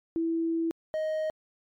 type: tone pair in turn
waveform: sine / triangle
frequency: 329.6 / 625.1 Hz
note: E4 / D#5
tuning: 0 / +8 cents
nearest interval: major seventh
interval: 1108 cents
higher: second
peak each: -25 dBFS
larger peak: neither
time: 0.16-0.71 / 0.94-1.3 s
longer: first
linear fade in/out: 0 ms
effects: MP3 96 kbps